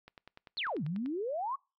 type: click train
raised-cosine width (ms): 0.3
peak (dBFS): -34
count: 11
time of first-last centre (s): 0.08-1.06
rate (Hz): 10.2
type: exponential two-way sweep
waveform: sine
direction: down then up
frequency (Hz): 4699 to 139.4 to 1150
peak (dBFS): -32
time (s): 0.57-1.56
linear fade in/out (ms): 10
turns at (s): 0.84
effects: noise-tail reverb RT60 0.3 s tail -26 dB re dry